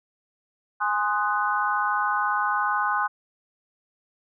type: chord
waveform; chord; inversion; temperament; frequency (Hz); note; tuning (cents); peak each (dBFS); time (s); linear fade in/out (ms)
sine; Ab dominant seventh; none; equal with one note detuned; 830.6 / 1046.5 / 1244.5 / 1490.3; Ab5 / C6 / Eb6 / Gb6; 0 / 0 / 0 / +12; -27; 0.8-3.08; 20
effects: none